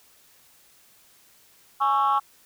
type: chord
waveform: sine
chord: C# minor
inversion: second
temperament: just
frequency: 831.5 / 1108.7 / 1330.5 Hz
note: G#5 / C#6 / E6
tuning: +2 / 0 / +16 cents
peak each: -22 / -20 / -25 dBFS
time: 1.8-2.2 s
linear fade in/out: 20 ms
effects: tanh soft clip ceiling -14 dBFS + white hiss -57 dBFS RMS until 2.45 s